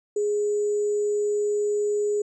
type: tone with sample-and-hold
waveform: sine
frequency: 415.3 Hz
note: G#4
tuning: in tune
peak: -21 dBFS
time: 0.16-2.22 s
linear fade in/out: 5 ms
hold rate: 7350 Hz
effects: resampled to 22050 Hz